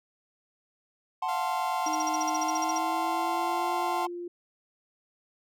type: chord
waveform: triangle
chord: F# diminished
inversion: none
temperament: equal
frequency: 740 / 880 / 1046.5 Hz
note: F#5 / A5 / C6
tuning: 0 / 0 / 0 cents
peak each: -30 dBFS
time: 1.22-4.07 s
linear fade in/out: 5 ms
type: tone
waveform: sawtooth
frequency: 691 Hz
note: F5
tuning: 19 cents flat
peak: -31 dBFS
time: 1.28-4.06 s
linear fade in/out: 10 ms
type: tone bursts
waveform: sine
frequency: 5700 Hz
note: F8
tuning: 34 cents sharp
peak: -30 dBFS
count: 14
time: 1.86-2.781 s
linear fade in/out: 5 ms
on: 24 ms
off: 45 ms
type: tone with pitch glide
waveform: sine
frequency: 311.1 to 349.2 Hz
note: D#4 to F4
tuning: 0 to 0 cents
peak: -34 dBFS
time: 1.86-4.28 s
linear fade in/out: 5 ms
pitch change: +200 cents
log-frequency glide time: 2.38-3.71 s
effects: none